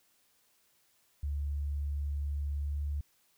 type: tone with pitch glide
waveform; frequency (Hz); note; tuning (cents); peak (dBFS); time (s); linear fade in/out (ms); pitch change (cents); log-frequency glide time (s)
sine; 71.9 to 72.61; D2 to D2; -36 to -19; -31; 1.23-3.01; 5; +17; 2.6-2.8
effects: white hiss -70 dBFS RMS until 3.37 s